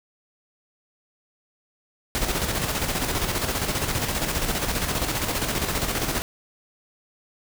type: noise with tremolo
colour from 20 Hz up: pink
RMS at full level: -24 dBFS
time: 2.15-6.22 s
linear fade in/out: 0 ms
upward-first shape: square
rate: 15 Hz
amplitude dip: 45%
effects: none